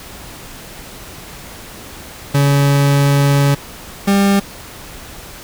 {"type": "tone pair in turn", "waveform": "40% pulse", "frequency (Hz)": [141.2, 198.7], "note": ["C#3", "G3"], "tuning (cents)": [32, 24], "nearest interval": "tritone", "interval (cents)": 592, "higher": "second", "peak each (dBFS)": [-9, -9], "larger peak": "neither", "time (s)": [[2.34, 3.55], [4.07, 4.4]], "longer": "first", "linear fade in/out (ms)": 10, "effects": ["pink hiss -34 dBFS RMS until 5.43 s"]}